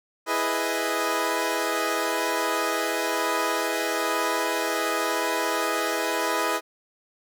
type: chord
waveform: 15% pulse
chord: E major seventh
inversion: none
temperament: equal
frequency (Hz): 329.6 / 415.3 / 493.9 / 622.3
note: E4 / G#4 / B4 / D#5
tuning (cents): 0 / 0 / 0 / 0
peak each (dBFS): -23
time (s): 0.26-6.61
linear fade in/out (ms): 50
effects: none